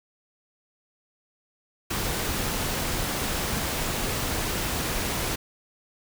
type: noise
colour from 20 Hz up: pink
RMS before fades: -28 dBFS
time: 1.9-5.36 s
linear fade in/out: 10 ms
effects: none